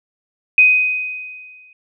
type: tone with exponential decay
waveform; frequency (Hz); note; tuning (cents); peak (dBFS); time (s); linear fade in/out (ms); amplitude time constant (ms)
sine; 2505; D#7; +11; -5; 0.58-1.73; 2; 250
effects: none